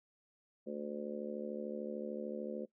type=harmonic tone; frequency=73.42 Hz; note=D2; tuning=in tune; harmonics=3 / 4 / 5 / 6 / 7 / 8; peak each=-43 / -51 / -44 / -49 / -44 / -49 dBFS; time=0.66-2.66 s; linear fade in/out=20 ms; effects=noise-tail reverb RT60 0.1 s tail -19 dB re dry